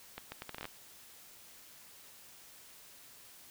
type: accelerating click train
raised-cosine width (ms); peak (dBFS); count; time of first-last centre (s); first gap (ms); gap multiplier
0.3; -25; 10; 0.18-0.654; 140; 0.72
effects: white hiss -56 dBFS RMS until 3.5 s